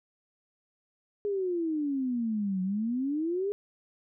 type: exponential two-way sweep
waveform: sine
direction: down then up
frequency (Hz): 416.5 to 182.9 to 416.5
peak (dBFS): -27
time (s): 1.25-3.52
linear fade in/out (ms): 0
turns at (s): 2.62
effects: none